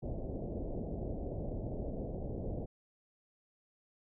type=low-pass noise; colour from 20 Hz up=pink; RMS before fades=-39 dBFS; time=0.02-2.66 s; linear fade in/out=10 ms; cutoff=670 Hz; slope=48 dB/octave; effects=none